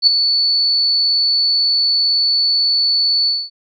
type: tone with ADSR envelope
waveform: sine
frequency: 4459 Hz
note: C#8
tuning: 9 cents sharp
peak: -4 dBFS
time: 0.02-3.5 s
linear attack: 51 ms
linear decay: 7 ms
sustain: -8 dB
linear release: 230 ms
effects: none